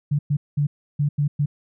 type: tone bursts at uneven times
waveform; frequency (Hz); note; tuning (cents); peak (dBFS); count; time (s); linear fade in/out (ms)
sine; 145.3; D3; -18; -17; 6; 0.11-0.19 / 0.3-0.37 / 0.57-0.67 / 0.99-1.09 / 1.18-1.28 / 1.39-1.46; 10
effects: none